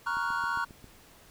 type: chord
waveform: triangle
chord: Gb major seventh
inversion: first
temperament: equal with one note detuned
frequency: 938.8 / 1108.7 / 1396.9 / 1480 Hz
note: Bb5 / Db6 / F6 / Gb6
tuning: +12 / 0 / 0 / 0 cents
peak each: -32 dBFS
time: 0.06-0.65 s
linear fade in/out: 10 ms
type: click train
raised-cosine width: 3 ms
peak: -35 dBFS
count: 6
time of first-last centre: 0.17-0.843 s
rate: 7.43 Hz
effects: pink hiss -56 dBFS RMS until 1.3 s